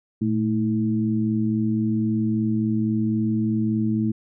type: tone cluster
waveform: sine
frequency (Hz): 115.1 / 219.6 / 323.3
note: A#2 / A3 / E4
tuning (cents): -22 / -3 / -34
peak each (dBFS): -26 / -21 / -27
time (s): 0.21-4.12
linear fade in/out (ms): 10
effects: none